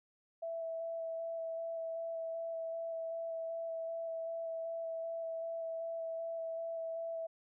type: tone with vibrato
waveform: sine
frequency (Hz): 659.3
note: E5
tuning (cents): 0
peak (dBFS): -37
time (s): 0.42-7.27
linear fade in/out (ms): 10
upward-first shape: square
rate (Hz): 2.6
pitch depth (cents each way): 9
effects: none